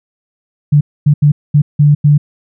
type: tone bursts at uneven times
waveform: sine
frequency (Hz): 146.83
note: D3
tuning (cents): 0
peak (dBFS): -4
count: 6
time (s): 0.72-0.81 / 1.06-1.14 / 1.22-1.32 / 1.54-1.62 / 1.79-1.95 / 2.04-2.18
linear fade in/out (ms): 10
effects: none